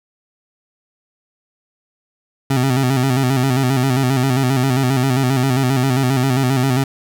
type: tone with vibrato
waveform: 25% pulse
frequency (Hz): 130.81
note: C3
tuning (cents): 0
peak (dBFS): -10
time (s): 2.5-6.84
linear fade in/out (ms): 5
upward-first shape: square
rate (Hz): 7.5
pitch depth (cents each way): 70
effects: none